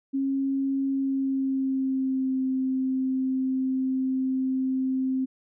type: tone with pitch glide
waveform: sine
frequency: 271.6 to 261.7 Hz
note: C#4 to C4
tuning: -35 to 0 cents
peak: -23 dBFS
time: 0.13-5.26 s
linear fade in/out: 20 ms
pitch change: -65 cents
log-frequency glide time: 0.87-2.41 s
effects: none